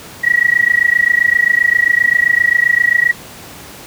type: tone with amplitude modulation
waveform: sine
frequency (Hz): 1919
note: A#6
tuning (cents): +50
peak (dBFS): -5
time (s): 0.23-3.13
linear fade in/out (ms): 20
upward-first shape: sine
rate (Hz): 27.6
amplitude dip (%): 95
effects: pink hiss -34 dBFS RMS until 3.86 s + high-pass 80 Hz 12 dB/octave